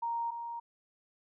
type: tone pair in turn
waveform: sine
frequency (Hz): 932.3 / 936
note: A#5 / A#5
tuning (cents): 0 / +7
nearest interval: unison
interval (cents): 7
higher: second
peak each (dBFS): -31 / -37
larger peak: first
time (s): 0.02-0.31 / 0.31-0.6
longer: neither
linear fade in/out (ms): 10
effects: none